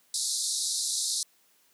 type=band-pass noise; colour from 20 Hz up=pink; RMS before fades=-30 dBFS; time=0.14-1.23 s; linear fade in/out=2 ms; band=3800 to 11000 Hz; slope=96 dB/octave; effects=white hiss -65 dBFS RMS until 1.73 s + high-pass 150 Hz 12 dB/octave